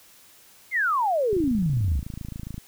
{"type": "exponential sweep", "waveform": "sine", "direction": "down", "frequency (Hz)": [2200, 60.9], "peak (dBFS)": -20, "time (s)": [0.71, 2.02], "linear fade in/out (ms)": 50}
{"type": "click train", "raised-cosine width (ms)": 5, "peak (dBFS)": -22, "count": 35, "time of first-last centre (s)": [1.33, 2.58], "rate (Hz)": 27.2}
{"effects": ["white hiss -53 dBFS RMS until 2.67 s"]}